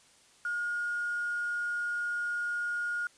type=tone with quantisation; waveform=sine; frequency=1429 Hz; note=F6; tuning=39 cents sharp; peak=-30 dBFS; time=0.45-3.07 s; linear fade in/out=2 ms; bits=8; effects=white hiss -61 dBFS RMS until 3.17 s + resampled to 22050 Hz